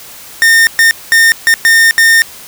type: tone bursts at uneven times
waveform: 45% pulse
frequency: 1822 Hz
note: A#6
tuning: 40 cents flat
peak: -4 dBFS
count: 6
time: 0.42-0.67 / 0.79-0.91 / 1.12-1.32 / 1.47-1.54 / 1.65-1.91 / 1.98-2.22 s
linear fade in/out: 0 ms
effects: white hiss -32 dBFS RMS until 2.47 s